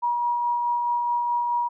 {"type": "tone with tremolo", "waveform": "sine", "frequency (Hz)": 958, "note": "A#5", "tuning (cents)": 47, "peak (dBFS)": -20, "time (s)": [0.02, 1.69], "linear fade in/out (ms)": 20, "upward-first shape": "sine", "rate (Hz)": 4.7, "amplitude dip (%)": 25, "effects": []}